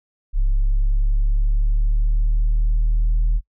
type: exponential sweep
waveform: sine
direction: up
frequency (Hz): 34 to 39.84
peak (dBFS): -12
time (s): 0.33-3.41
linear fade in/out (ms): 50
effects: noise-tail reverb RT60 0.1 s tail -24 dB re dry + tanh soft clip ceiling -13 dBFS